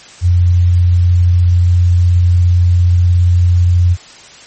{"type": "tone", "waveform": "sine", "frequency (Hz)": 88.3, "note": "F2", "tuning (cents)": 20, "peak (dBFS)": -6, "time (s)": [0.21, 3.97], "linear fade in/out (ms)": 50, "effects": ["white hiss -37 dBFS RMS until 4.46 s", "MP3 32 kbps"]}